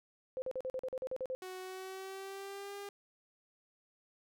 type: tone bursts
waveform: sine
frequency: 517 Hz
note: C5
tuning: 21 cents flat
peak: -35 dBFS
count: 11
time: 0.37-1.35 s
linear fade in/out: 0 ms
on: 50 ms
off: 43 ms
type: tone with pitch glide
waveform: sawtooth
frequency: 371 to 402.2 Hz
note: F#4 to G4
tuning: +5 to +44 cents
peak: -39 dBFS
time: 1.42-2.89 s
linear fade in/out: 2 ms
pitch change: +139 cents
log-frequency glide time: 1.6-2.75 s
effects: none